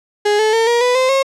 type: tone with pitch steps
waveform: 35% pulse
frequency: 415.3 / 433.9 / 453.4 / 473.8 / 495 / 517.2 / 540.4 Hz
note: G#4 / A4 / A#4 / A#4 / B4 / C5 / C#5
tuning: 0 / -24 / -48 / +28 / +4 / -20 / -44 cents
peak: -10 dBFS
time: 0.25-1.23 s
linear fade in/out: 10 ms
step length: 140 ms
effects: low-pass 7000 Hz 12 dB/octave